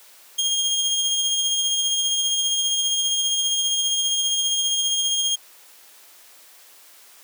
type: tone with tremolo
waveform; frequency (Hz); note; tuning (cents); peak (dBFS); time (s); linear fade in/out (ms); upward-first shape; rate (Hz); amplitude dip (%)
25% pulse; 3239; G#7; -44; -15; 0.38-5.36; 10; sine; 15; 30
effects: white hiss -49 dBFS RMS until 7.23 s + high-pass 400 Hz 12 dB/octave